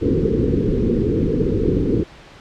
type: low-pass noise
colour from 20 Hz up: white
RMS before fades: -18 dBFS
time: 0.01-2.04 s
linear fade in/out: 20 ms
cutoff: 480 Hz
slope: 96 dB/octave
effects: pink hiss -42 dBFS RMS until 2.4 s + low-pass 4000 Hz 12 dB/octave